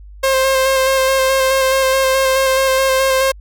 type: tone with vibrato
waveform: sawtooth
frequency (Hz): 530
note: C5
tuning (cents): +22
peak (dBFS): -8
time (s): 0.23-3.32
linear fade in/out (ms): 10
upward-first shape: square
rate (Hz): 4.7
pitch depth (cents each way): 15
effects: added 50 Hz sine -34 dBFS peak until 3.4 s